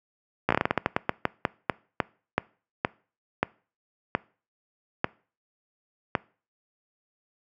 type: slowing click train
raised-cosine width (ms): 0.5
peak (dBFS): -6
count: 22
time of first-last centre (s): 0.49-6.152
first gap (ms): 15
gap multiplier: 1.24
effects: noise-tail reverb RT60 0.4 s tail -23 dB re dry + high-pass 100 Hz 12 dB/octave